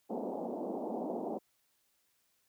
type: band-pass noise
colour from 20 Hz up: pink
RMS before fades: -38 dBFS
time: 0.09-1.39 s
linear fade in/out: 20 ms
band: 210 to 840 Hz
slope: 48 dB/octave
effects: white hiss -75 dBFS RMS until 2.48 s